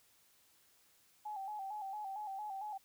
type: tone with vibrato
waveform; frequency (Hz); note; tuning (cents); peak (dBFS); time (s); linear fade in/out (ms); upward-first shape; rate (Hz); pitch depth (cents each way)
sine; 810; G#5; -43; -40; 1.25-2.78; 10; square; 4.4; 74
effects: white hiss -69 dBFS RMS until 2.84 s